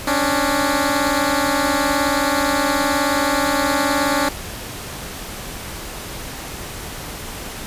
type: beating tone pair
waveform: 10% pulse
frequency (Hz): 275.1 / 294.1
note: C#4 / D4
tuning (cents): -13 / +3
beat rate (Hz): 19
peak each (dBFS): -11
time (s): 0.07-4.29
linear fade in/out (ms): 5
effects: pink hiss -31 dBFS RMS until 7.66 s + resampled to 32000 Hz